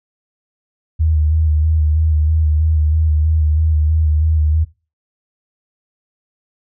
sine tone with vibrato, 77.78 Hz, D#2, in tune, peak -11 dBFS, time 0.99-4.65 s, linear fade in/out 20 ms, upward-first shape square, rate 3.1 Hz, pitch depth 31 cents each way, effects noise-tail reverb RT60 0.3 s tail -19 dB re dry

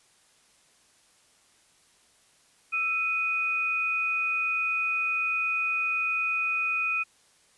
sine tone pair together, 1324.7 / 2487 Hz, E6 / D#7, +8 / -1 cents, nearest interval major seventh, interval 1091 cents, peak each -33 / -25 dBFS, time 2.72-7.04 s, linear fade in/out 20 ms, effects white hiss -62 dBFS RMS until 7.57 s + resampled to 24000 Hz

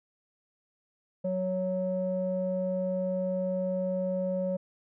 square tone with low-pass filter, 185 Hz, F#3, in tune, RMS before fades -30 dBFS, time 1.24-4.57 s, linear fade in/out 10 ms, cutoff 520 Hz, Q 6.5, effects none

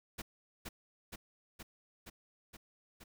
pink noise with echo, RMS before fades -42 dBFS, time 0.18-0.22 s, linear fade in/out 10 ms, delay 470 ms, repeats 6, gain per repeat -2 dB, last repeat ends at 3.04 s, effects none

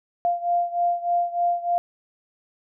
sine beating tone pair, 696 / 699.3 Hz, F5 / F5, -6 / +2 cents, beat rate 3.3 Hz, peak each -22 / -25 dBFS, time 0.25-1.78 s, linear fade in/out 0 ms, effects none

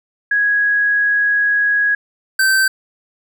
sine / square tone pair in turn, 1661.2 / 1550.6 Hz, G#6 / G6, 0 / -19 cents, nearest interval minor second, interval 119 cents, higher first, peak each -12 dBFS, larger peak neither, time 0.31-1.95 / 2.39-2.68 s, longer first, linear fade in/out 5 ms, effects none

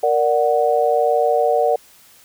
sine chord, Bb augmented, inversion none, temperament equal, 466.2 / 587.3 / 740 Hz, Bb4 / D5 / F#5, 0 / 0 / 0 cents, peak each -18 dBFS, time 0.03-1.76 s, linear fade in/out 5 ms, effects white hiss -49 dBFS RMS until 2.24 s

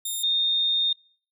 10% pulse / sine tone pair in turn, 3662 / 3662 Hz, A#7 / A#7, -32 / -32 cents, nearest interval unison, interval 0 cents, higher neither, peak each -20 dBFS, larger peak neither, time 0.05-0.23 / 0.23-0.93 s, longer second, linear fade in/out 5 ms, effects noise-tail reverb RT60 0.5 s tail -25 dB re dry

